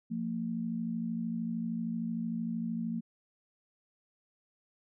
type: tone pair together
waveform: sine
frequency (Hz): 175.49 / 228.6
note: F3 / A#3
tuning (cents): +9 / -34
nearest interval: perfect fourth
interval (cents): 457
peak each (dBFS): -37 / -33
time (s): 0.1-3.01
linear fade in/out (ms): 20
effects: none